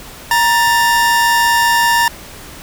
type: tone pair together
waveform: 45% pulse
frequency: 939 / 1772.6 Hz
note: A#5 / A6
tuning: +12 / +12 cents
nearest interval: major seventh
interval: 1100 cents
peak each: -12 / -14 dBFS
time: 0.31-2.08 s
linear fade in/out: 2 ms
effects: pink hiss -34 dBFS RMS until 2.62 s